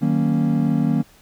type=chord; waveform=triangle; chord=D# minor seventh; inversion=none; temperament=equal with one note detuned; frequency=155.56 / 187.8 / 233.1 / 277.2 Hz; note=D#3 / F#3 / A#3 / C#4; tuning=0 / +26 / 0 / 0 cents; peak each=-19 / -22 / -18 / -22 dBFS; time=0.01-1.03 s; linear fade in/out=20 ms; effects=pink hiss -52 dBFS RMS until 1.21 s